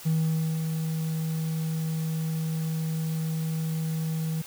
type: tone with ADSR envelope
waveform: triangle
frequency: 160 Hz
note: D#3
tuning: 49 cents sharp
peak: -18 dBFS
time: 0.05-4.42 s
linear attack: 19 ms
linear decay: 520 ms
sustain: -6 dB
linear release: 8 ms
effects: tanh soft clip ceiling -16 dBFS + white hiss -44 dBFS RMS until 4.46 s